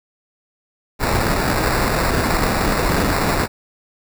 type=noise with sample-and-hold; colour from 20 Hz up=pink; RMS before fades=-18 dBFS; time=0.99-3.48 s; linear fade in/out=50 ms; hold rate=3150 Hz; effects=none